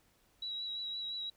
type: tone with vibrato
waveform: sine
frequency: 3890 Hz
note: B7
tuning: 27 cents flat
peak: -37 dBFS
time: 0.42-1.3 s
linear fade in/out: 5 ms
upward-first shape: triangle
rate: 5.8 Hz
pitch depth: 27 cents each way
effects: pink hiss -70 dBFS RMS until 1.36 s